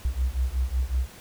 sine beating tone pair, 61 / 66.4 Hz, B1 / C2, -21 / +26 cents, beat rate 5.4 Hz, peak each -26 dBFS, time 0.05-1.08 s, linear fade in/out 0 ms, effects pink hiss -47 dBFS RMS until 1.2 s

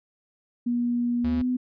sine tone with pitch glide, 240.5 to 250.9 Hz, B3 to B3, -46 to +28 cents, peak -22 dBFS, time 0.66-1.57 s, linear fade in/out 10 ms, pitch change +74 cents, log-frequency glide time 1.25-1.42 s
square tone, 75.5 Hz, D2, 48 cents sharp, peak -31 dBFS, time 1.24-1.42 s, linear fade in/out 5 ms
effects resampled to 11025 Hz

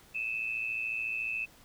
sine tone pair together, 2523 / 2637 Hz, D#7 / E7, +23 / 0 cents, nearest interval minor second, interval 77 cents, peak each -36 / -33 dBFS, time 0.14-1.46 s, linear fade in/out 20 ms, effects pink hiss -58 dBFS RMS until 1.64 s

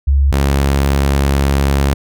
sine / sawtooth tone pair in turn, 69.3 / 69.3 Hz, C#2 / C#2, 0 / 0 cents, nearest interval unison, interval 0 cents, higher neither, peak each -8 / -7 dBFS, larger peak second, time 0.07-0.32 / 0.32-1.94 s, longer second, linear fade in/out 10 ms, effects none

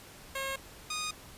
10% pulse tone pair in turn, 540 / 1236.3 Hz, C#5 / D#6, -45 / -11 cents, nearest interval octave + major second, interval 1434 cents, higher second, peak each -25 / -25 dBFS, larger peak neither, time 0.35-0.56 / 0.9-1.11 s, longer neither, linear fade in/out 5 ms, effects pink hiss -51 dBFS RMS until 1.37 s + resampled to 32000 Hz

